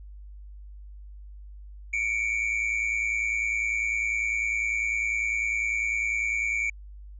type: tone pair together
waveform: triangle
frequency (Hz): 2239 / 2349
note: C#7 / D7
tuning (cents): +17 / 0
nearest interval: minor second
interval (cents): 83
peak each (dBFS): -26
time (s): 1.93-6.7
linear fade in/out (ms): 5
effects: added 50 Hz sine -41 dBFS peak until 7.19 s + resampled to 22050 Hz